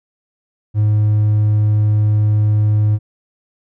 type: tone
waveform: triangle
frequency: 105.8 Hz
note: G#2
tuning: 33 cents sharp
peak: -8 dBFS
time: 0.74-2.99 s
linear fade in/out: 50 ms
effects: tanh soft clip ceiling -4 dBFS